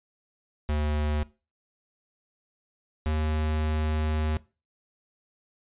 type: tone pair in turn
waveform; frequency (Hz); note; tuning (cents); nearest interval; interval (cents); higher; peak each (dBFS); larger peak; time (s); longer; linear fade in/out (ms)
square; 75 / 77.33; D2 / D#2; +37 / -10; minor second; 53; second; -25; neither; 0.69-1.23 / 3.06-4.37; second; 0
effects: noise-tail reverb RT60 0.3 s tail -20 dB re dry + resampled to 8000 Hz